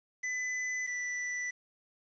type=tone pair in turn; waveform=square; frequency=2005 / 1976.3 Hz; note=B6 / B6; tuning=+26 / +1 cents; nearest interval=unison; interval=25 cents; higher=first; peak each=-33 / -34 dBFS; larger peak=first; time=0.23-0.87 / 0.87-1.51 s; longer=neither; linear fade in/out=10 ms; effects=resampled to 16000 Hz + 10-bit